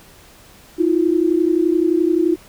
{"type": "tone pair together", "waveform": "sine", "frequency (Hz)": [321.1, 352.7], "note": ["E4", "F4"], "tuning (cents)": [-45, 17], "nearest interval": "major second", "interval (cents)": 162, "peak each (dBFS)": -16, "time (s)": [0.78, 2.36], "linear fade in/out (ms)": 20, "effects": ["pink hiss -46 dBFS RMS until 2.48 s"]}